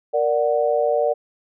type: chord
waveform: sine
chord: Bb augmented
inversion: none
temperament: equal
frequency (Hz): 466.2 / 587.3 / 740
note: Bb4 / D5 / F#5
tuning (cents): 0 / 0 / 0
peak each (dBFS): -21 / -19 / -24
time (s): 0.13-1.14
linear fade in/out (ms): 20
effects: none